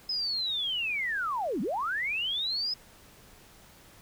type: linear two-way sweep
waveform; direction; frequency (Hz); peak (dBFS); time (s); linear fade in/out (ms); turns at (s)
sine; down then up; 5130 to 176 to 5130; -28; 0.09-2.74; 5; 1.61
effects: pink hiss -55 dBFS RMS until 4.01 s